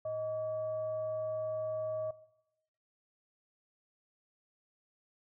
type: tone with frequency modulation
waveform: sine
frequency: 627 Hz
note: D#5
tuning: 13 cents sharp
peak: -34 dBFS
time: 0.05-2.11 s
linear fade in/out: 5 ms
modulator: 515 Hz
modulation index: 0.29
effects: noise-tail reverb RT60 0.9 s tail -19 dB re dry